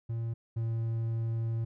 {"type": "tone pair in turn", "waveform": "triangle", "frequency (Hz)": [115, 114.01], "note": ["A#2", "A#2"], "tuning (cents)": [-23, -38], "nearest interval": "unison", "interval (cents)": 15, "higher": "first", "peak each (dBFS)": [-29, -27], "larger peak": "second", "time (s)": [[0.09, 0.34], [0.56, 1.65]], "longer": "second", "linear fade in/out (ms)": 10, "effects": []}